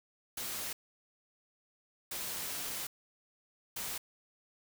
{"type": "noise bursts at uneven times", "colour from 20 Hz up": "white", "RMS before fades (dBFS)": -39, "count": 3, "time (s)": [[0.37, 0.73], [2.11, 2.87], [3.76, 3.98]], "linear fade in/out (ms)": 5, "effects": []}